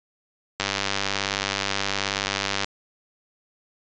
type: click train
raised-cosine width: 0.2 ms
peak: -6 dBFS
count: 203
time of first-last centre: 0.6-2.645 s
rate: 98.8 Hz
effects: resampled to 16000 Hz